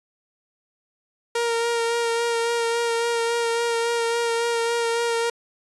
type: tone with vibrato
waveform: sawtooth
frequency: 466.2 Hz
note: A#4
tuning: in tune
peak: -17 dBFS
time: 1.35-5.3 s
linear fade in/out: 5 ms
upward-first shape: sine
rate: 3.6 Hz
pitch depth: 19 cents each way
effects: resampled to 24000 Hz